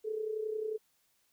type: tone with amplitude modulation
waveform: sine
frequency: 433.5 Hz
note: A4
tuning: 26 cents flat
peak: -30 dBFS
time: 0.04-0.78 s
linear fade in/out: 20 ms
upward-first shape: sine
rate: 31.2 Hz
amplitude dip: 65%
effects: white hiss -73 dBFS RMS until 1.32 s